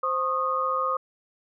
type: tone cluster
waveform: sine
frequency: 522 / 1083 / 1238 Hz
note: C5 / C#6 / D#6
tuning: -4 / -41 / -9 cents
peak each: -30 / -29 / -25 dBFS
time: 0.03-0.97 s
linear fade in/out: 5 ms
effects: none